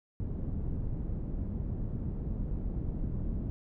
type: low-pass noise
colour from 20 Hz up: pink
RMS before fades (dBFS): -34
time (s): 0.2-3.5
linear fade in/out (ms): 0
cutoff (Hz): 210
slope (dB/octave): 12
effects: none